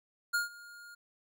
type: tone with ADSR envelope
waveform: square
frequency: 1419 Hz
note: F6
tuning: 27 cents sharp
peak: -27 dBFS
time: 0.33-0.95 s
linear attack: 17 ms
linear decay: 140 ms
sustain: -22 dB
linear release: 9 ms
effects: none